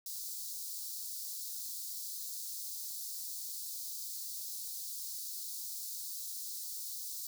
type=high-pass noise; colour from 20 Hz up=white; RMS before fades=-42 dBFS; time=0.06-7.27 s; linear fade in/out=2 ms; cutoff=4100 Hz; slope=48 dB/octave; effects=none